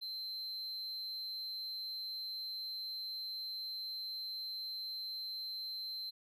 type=tone with amplitude modulation; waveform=triangle; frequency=4100 Hz; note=C8; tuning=36 cents flat; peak=-37 dBFS; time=0.01-6.11 s; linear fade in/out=20 ms; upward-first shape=sine; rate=204 Hz; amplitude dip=35%; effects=none